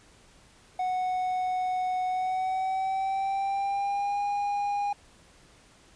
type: tone with pitch glide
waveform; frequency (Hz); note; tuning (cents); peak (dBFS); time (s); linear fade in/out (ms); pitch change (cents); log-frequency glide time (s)
triangle; 738 to 814.1; F#5 to G#5; -5 to -35; -24; 0.79-4.93; 5; +170; 2.07-4.21
effects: pink hiss -57 dBFS RMS until 5.95 s + resampled to 22050 Hz